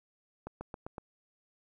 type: accelerating click train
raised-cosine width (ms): 1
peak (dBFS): -26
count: 5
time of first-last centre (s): 0.47-0.982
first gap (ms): 140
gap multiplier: 0.94
effects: 11-bit